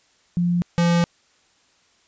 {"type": "tone pair in turn", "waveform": ["sine", "square"], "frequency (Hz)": [174.61, 171.51], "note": ["F3", "F3"], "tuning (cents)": [0, -31], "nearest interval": "unison", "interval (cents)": 31, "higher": "first", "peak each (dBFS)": [-17, -16], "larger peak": "second", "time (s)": [[0.37, 0.62], [0.78, 1.04]], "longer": "second", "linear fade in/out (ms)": 0, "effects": ["white hiss -60 dBFS RMS until 2.07 s", "resampled to 16000 Hz"]}